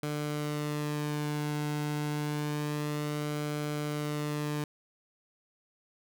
sawtooth tone with flanger, 148.8 Hz, D3, 23 cents sharp, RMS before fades -33 dBFS, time 0.03-4.64 s, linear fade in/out 2 ms, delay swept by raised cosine 1.1 to 1.7 ms, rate 0.28 Hz, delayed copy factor -0.5, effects none

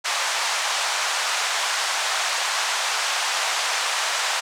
pink band-pass noise, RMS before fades -24 dBFS, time 0.04-4.41 s, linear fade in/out 20 ms, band 760 to 8000 Hz, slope 24 dB/octave, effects none

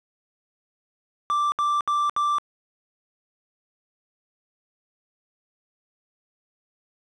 triangle tone bursts, 1174.7 Hz, D6, in tune, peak -18 dBFS, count 4, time 1.3-2.384 s, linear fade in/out 0 ms, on 220 ms, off 68 ms, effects resampled to 24000 Hz + 10-bit

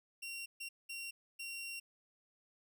sawtooth tone bursts at uneven times, 2748 Hz, F7, 29 cents flat, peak -39 dBFS, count 4, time 0.22-0.46 / 0.6-0.69 / 0.89-1.11 / 1.39-1.8 s, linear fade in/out 10 ms, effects none

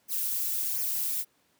violet noise with flanger, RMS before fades -30 dBFS, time 0.08-1.25 s, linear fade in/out 50 ms, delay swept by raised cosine 0.24 to 4.44 ms, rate 1.4 Hz, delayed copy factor -0.95, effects pink hiss -68 dBFS RMS until 1.59 s + high-pass 150 Hz 12 dB/octave

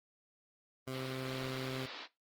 15% pulse tone, 130.81 Hz, C3, in tune, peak -32 dBFS, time 0.87-1.86 s, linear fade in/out 5 ms
white band-pass noise, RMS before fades -47 dBFS, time 0.9-2.08 s, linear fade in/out 50 ms, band 250 to 4600 Hz, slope 48 dB/octave
effects noise-tail reverb RT60 0.2 s tail -17 dB re dry + Opus 24 kbps

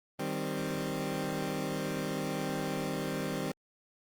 20% pulse chord, C minor, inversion first, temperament equal, 155.56 / 196 / 261.6 Hz, Eb3 / G3 / C4, 0 / 0 / 0 cents, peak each -32 / -32 / -32 dBFS, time 0.19-3.52 s, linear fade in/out 5 ms, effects Opus 32 kbps

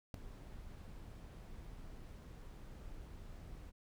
brown noise with ADSR envelope, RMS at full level -33 dBFS, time 0.14-3.72 s, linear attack 3 ms, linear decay 3 ms, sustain -18 dB, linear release 33 ms, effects none

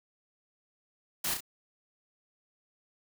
white noise with echo, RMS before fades -32 dBFS, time 1.24-1.34 s, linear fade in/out 5 ms, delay 33 ms, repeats 2, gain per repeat -5 dB, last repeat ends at 1.406 s, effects none

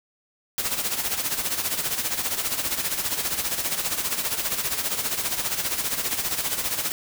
white noise with tremolo, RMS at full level -24 dBFS, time 0.58-6.92 s, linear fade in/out 0 ms, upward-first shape sine, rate 15 Hz, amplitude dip 65%, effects none

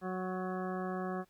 harmonic tone with a mistuned harmonic, 185 Hz, F#3, in tune, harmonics 1 / 2 / 3 / 4 / 6 / 7 / 8 / 9, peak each -38 / -40 / -45 / -42 / -45 / -49 / -55 / -49 dBFS, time 0.01-1.25 s, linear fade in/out 50 ms, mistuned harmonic 9, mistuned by +19 cents, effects pink hiss -71 dBFS RMS until 1.29 s

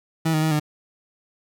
30% pulse tone with pitch steps, 161.5 / 155.5 / 158.2 / 151 Hz, E3 / D#3 / D#3 / D3, -35 / -1 / +29 / +48 cents, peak -16 dBFS, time 0.25-0.598 s, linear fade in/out 10 ms, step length 87 ms, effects none

